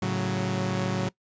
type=chord; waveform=sawtooth; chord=F# minor; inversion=first; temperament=equal; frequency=110 / 138.59 / 185 Hz; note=A2 / C#3 / F#3; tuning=0 / 0 / 0 cents; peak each=-27 / -28 / -24 dBFS; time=0.02-1.09 s; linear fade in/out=5 ms; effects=noise-tail reverb RT60 0.1 s tail -21 dB re dry + resampled to 16000 Hz